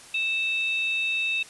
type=tone pair together; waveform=sine; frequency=2637 / 3729 Hz; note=E7 / A#7; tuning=0 / 0 cents; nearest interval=tritone; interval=600 cents; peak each=-24 / -31 dBFS; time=0.14-1.43 s; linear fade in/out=5 ms; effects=white hiss -47 dBFS RMS until 1.49 s + resampled to 24000 Hz